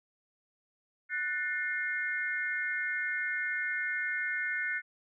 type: tone cluster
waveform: sine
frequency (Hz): 1482 / 1784 / 2129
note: F#6 / A6 / C7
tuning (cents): +2 / +23 / +30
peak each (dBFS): -34 / -35 / -35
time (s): 1.09-4.82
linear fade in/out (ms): 50
effects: none